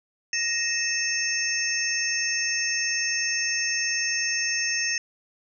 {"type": "tone cluster", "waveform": "sine", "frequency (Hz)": [1869, 2612, 5410, 6340], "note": ["A#6", "E7", "E8", "G8"], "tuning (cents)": [4, -17, 44, 19], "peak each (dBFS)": -29, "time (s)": [0.33, 4.98], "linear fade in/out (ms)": 2, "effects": []}